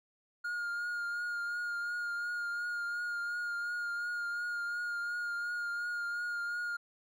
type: tone with vibrato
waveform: triangle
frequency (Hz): 1420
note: F6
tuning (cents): +28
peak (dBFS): -32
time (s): 0.44-6.77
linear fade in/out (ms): 10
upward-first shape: triangle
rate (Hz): 2.8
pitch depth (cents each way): 26
effects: none